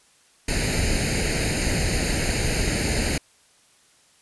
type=noise with comb filter; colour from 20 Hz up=pink; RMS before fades=-23 dBFS; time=0.48-3.18 s; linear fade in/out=5 ms; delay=0.44 ms; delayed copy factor=+0.8; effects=white hiss -58 dBFS RMS until 4.21 s + resampled to 24000 Hz